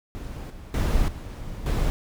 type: noise with level steps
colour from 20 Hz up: brown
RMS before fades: -34 / -40 / -22 / -35 / -23 dBFS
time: 0.15-1.9 s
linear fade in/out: 0 ms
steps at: 0.5 / 0.74 / 1.08 / 1.66 s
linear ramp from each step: 2 ms
effects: none